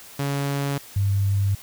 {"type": "tone pair in turn", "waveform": ["sawtooth", "sine"], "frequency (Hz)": [140.6, 99.2], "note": ["C#3", "G2"], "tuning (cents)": [25, 21], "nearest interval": "tritone", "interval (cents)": 604, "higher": "first", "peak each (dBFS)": [-19, -18], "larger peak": "second", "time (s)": [[0.19, 0.78], [0.96, 1.55]], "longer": "neither", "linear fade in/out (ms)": 5, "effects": ["white hiss -44 dBFS RMS until 1.62 s"]}